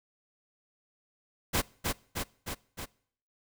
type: noise with echo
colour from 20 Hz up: pink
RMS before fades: -27 dBFS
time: 1.53-1.62 s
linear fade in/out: 20 ms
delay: 310 ms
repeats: 4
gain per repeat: -3 dB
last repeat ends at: 2.86 s
effects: noise-tail reverb RT60 0.6 s tail -24 dB re dry